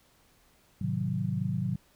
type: chord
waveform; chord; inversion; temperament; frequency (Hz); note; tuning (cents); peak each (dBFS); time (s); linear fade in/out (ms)
sine; A diminished seventh; none; equal with one note detuned; 107.86 / 130.81 / 155.56 / 185; A2 / C3 / Eb3 / Gb3; -34 / 0 / 0 / 0; -34 / -33 / -34 / -32; 0.81-1.76; 5
effects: pink hiss -64 dBFS RMS until 1.95 s